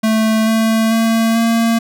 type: tone with pitch steps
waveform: square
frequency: 220 / 222.9 / 225.9 / 228.9 Hz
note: A3 / A3 / A3 / A#3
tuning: 0 / +23 / +46 / -31 cents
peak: -12 dBFS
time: 0.03-1.79 s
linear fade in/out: 10 ms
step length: 440 ms
effects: none